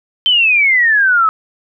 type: exponential sweep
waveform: sine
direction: down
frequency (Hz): 3122 to 1271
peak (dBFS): -8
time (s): 0.26-1.29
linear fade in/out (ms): 0
effects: none